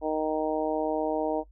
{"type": "harmonic tone", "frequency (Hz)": 155.56, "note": "D#3", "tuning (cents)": 0, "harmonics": [2, 3, 4, 5, 6], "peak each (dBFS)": [-31, -30, -30, -33, -36], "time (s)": [0.01, 1.44], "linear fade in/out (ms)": 50, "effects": ["noise-tail reverb RT60 0.1 s tail -19 dB re dry", "added 50 Hz sine -51 dBFS peak until 1.51 s"]}